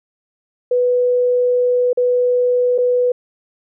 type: tone with dropouts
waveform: sine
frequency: 493.9 Hz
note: B4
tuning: in tune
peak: -12 dBFS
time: 0.71-3.12 s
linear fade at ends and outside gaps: 5 ms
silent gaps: 1.931-1.973 / 2.78-2.784 s
effects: none